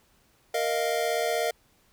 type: chord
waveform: square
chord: Bb suspended fourth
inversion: none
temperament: equal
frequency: 466.2 / 622.3 / 698.5 Hz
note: Bb4 / Eb5 / F5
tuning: 0 / 0 / 0 cents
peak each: -30 dBFS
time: 0.54-1.51 s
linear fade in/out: 5 ms
effects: pink hiss -64 dBFS RMS until 1.92 s